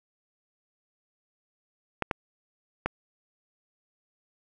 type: clicks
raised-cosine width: 0.5 ms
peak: -11 dBFS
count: 3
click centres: 2.023 / 2.112 / 2.86 s
effects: none